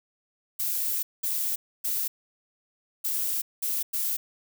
violet noise bursts at uneven times, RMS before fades -28 dBFS, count 6, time 0.59-1.03 / 1.23-1.56 / 1.84-2.08 / 3.04-3.42 / 3.62-3.83 / 3.93-4.17 s, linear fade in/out 10 ms, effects none

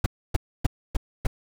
brown noise bursts, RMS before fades -19 dBFS, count 5, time 0.04-1.27 s, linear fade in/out 5 ms, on 22 ms, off 280 ms, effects none

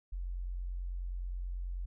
sine tone, 44.68 Hz, F1, 40 cents sharp, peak -35 dBFS, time 0.12-1.86 s, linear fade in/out 10 ms, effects none

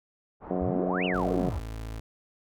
white low-pass noise, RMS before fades -42 dBFS, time 0.4-1.61 s, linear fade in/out 50 ms, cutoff 1000 Hz, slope 24 dB/octave
harmonic tone, 91.3 Hz, F#2, 23 cents flat, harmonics 2 / 3 / 4 / 5 / 6 / 7 / 8, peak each -31 / -33 / -34 / -35 / -36 / -36 / -37 dBFS, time 0.5-1.5 s, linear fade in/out 10 ms
sine exponential two-way sweep, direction up then down, 61.8 to 3019 to 61.8 Hz, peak -30 dBFS, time 0.61-1.6 s, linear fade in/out 5 ms, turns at 1.05 s
30% pulse tone, 55 Hz, A1, in tune, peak -32 dBFS, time 1.14-2 s, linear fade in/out 5 ms
effects none

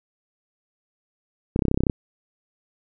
clicks, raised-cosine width 3 ms, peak -7 dBFS, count 12, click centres 1.561 / 1.592 / 1.622 / 1.653 / 1.683 / 1.714 / 1.744 / 1.775 / 1.806 / 1.836 / 1.868 / 1.898 s, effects none

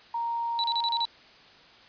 sine tone, 932.3 Hz, A#5, in tune, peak -27 dBFS, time 0.14-1.05 s, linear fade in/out 5 ms
sine tone bursts, 3951 Hz, B7, in tune, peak -26 dBFS, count 6, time 0.59-1.053 s, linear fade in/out 0 ms, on 48 ms, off 35 ms
effects white hiss -53 dBFS RMS until 1.88 s + resampled to 11025 Hz

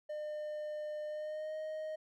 triangle tone with pitch glide, 604 to 623.1 Hz, D5 to D#5, +48 to +2 cents, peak -36 dBFS, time 0.09-1.96 s, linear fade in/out 10 ms, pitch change +54 cents, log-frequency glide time 1.06-1.56 s, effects none

